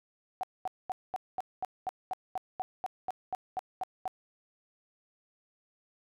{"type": "tone bursts", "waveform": "sine", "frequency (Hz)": 750, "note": "F#5", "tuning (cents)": 23, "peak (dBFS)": -30, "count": 16, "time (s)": [0.41, 4.078], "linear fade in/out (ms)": 0, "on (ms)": 23, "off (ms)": 220, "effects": []}